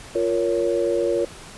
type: chord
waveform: sine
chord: Bb minor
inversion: second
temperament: just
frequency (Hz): 349.6 / 466.2 / 559.4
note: F4 / Bb4 / Db5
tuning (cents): +2 / 0 / +16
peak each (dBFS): -23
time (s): 0.15-1.25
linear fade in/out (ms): 5
effects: pink hiss -41 dBFS RMS until 1.57 s + resampled to 24000 Hz